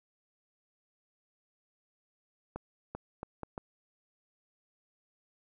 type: accelerating click train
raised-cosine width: 1 ms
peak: -24 dBFS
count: 5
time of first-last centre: 2.56-3.579 s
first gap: 390 ms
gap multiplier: 0.72
effects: none